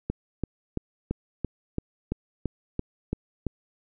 click train, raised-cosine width 3 ms, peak -14 dBFS, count 11, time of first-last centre 0.1-3.467 s, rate 2.97 Hz, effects none

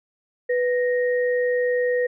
sine tone pair together, 493.9 / 1864.7 Hz, B4 / A#6, 0 / 0 cents, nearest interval octave + major seventh, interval 2300 cents, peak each -19 / -28 dBFS, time 0.49-2.07 s, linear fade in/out 10 ms, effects none

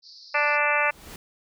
white band-pass noise, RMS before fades -47 dBFS, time 0.02-0.59 s, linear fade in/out 50 ms, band 4200 to 5200 Hz, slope 96 dB/octave
harmonic tone, 293.7 Hz, D4, in tune, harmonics 2 / 3 / 4 / 5 / 6 / 7 / 8 / 9, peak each -28 / -28 / -28 / -28 / -28 / -28 / -28 / -28 dBFS, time 0.34-0.91 s, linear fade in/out 10 ms
pink noise with exponential growth, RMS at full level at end -39 dBFS, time 0.51-1.16 s, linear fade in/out 2 ms, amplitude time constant 140 ms
effects none

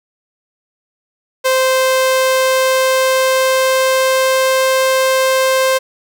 sawtooth tone with pitch glide, 521 to 524.6 Hz, C5 to C5, -7 to +4 cents, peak -7 dBFS, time 1.44-5.79 s, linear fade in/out 20 ms, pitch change +11 cents, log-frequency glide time 1.62-4.67 s, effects none

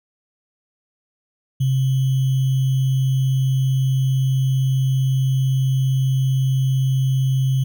sine tone with sample-and-hold, 132.3 Hz, C3, 20 cents sharp, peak -15 dBFS, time 1.6-7.64 s, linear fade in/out 10 ms, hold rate 3150 Hz, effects none

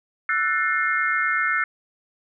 sine chord, F# half-diminished seventh, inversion third, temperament just, 1332 / 1480 / 1776 / 2131 Hz, E6 / F#6 / A6 / C7, +18 / 0 / +16 / +31 cents, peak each -25 dBFS, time 0.29-1.64 s, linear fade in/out 2 ms, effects none

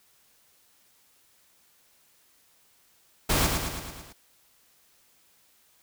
pink noise with echo, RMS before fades -24 dBFS, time 3.29-3.47 s, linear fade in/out 10 ms, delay 110 ms, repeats 6, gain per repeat -4 dB, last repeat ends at 4.13 s, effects white hiss -63 dBFS RMS until 5.82 s

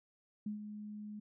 sine tone with ADSR envelope, 210 Hz, G#3, 19 cents sharp, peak -35 dBFS, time 0.46-1.2 s, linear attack 5 ms, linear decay 120 ms, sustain -8 dB, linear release 10 ms, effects none

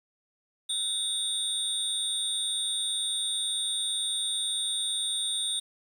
sine tone cluster, 3551 / 3760 / 8800 Hz, A7 / A#7 / C#9, +15 / +14 / -14 cents, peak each -31 dBFS, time 0.69-5.6 s, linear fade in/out 10 ms, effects tanh soft clip ceiling -20 dBFS + 9-bit

